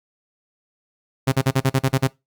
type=tone bursts; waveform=sawtooth; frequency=133.4 Hz; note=C3; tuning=34 cents sharp; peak=-11 dBFS; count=9; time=1.27-2.074 s; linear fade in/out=10 ms; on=52 ms; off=42 ms; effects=noise-tail reverb RT60 0.2 s tail -21 dB re dry + Opus 48 kbps